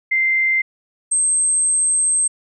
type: tone pair in turn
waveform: sine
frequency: 2086 / 8344 Hz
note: C7 / C9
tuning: -6 / -6 cents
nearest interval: 2 octaves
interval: 2400 cents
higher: second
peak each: -14 dBFS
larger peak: neither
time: 0.11-0.62 / 1.11-2.28 s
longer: second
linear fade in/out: 10 ms
effects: none